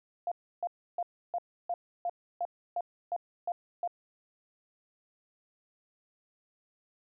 sine tone bursts, 698.5 Hz, F5, in tune, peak -29 dBFS, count 11, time 0.27-3.876 s, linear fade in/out 2 ms, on 46 ms, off 310 ms, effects none

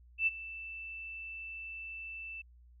sine tone with ADSR envelope, 2654 Hz, E7, 11 cents sharp, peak -24 dBFS, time 0.18-2.42 s, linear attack 88 ms, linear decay 28 ms, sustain -17 dB, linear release 10 ms, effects added 60 Hz sine -56 dBFS peak until 2.8 s

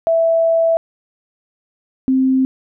sine tone pair in turn, 659.3 / 262.2 Hz, E5 / C4, 0 / +4 cents, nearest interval octave + major third, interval 1596 cents, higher first, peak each -11 dBFS, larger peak neither, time 0.07-0.77 / 2.08-2.45 s, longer first, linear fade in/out 0 ms, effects none

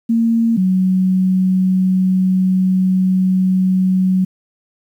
sine tone pair in turn, 229.1 / 186.45 Hz, A#3 / F#3, -30 / +14 cents, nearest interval major third, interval 356 cents, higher first, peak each -11 dBFS, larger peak neither, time 0.09-0.57 / 0.57-4.25 s, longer second, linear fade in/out 10 ms, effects 8-bit

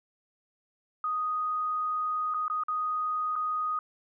sine tone with dropouts, 1244.5 Hz, D#6, in tune, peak -27 dBFS, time 1.04-3.79 s, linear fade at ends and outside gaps 2 ms, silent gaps 2.339-2.344 / 2.481-2.499 / 2.636-2.683 / 3.356-3.361 s, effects none

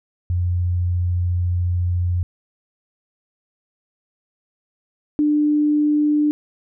sine tone pair in turn, 88.6 / 298 Hz, F2 / D4, +25 / +25 cents, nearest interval octave + major sixth, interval 2100 cents, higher second, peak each -17 / -14 dBFS, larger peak second, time 0.3-2.23 / 5.19-6.31 s, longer first, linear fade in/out 0 ms, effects none

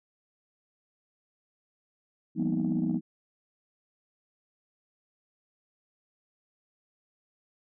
sine tone cluster, 167.1 / 194.1 / 234.6 / 251 / 315 Hz, E3 / G3 / A#3 / B3 / D#4, +24 / -17 / +11 / +28 / +21 cents, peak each -31 dBFS, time 2.35-3.01 s, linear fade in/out 50 ms, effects tanh soft clip ceiling -19 dBFS

